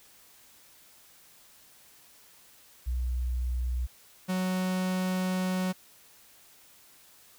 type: tone pair in turn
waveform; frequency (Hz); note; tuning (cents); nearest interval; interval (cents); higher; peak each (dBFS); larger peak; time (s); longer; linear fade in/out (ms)
sine / 45% pulse; 61.74 / 185.01; B1 / F#3; 0 / 0; octave + perfect fifth; 1900; second; -27; neither; 2.86-3.87 / 4.28-5.73; second; 20
effects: white hiss -57 dBFS RMS until 7.38 s